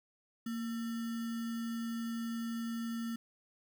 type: tone with sample-and-hold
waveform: sine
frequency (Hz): 230.9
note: A#3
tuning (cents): -16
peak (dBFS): -35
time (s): 0.46-3.16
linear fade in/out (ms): 5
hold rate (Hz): 1575
effects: none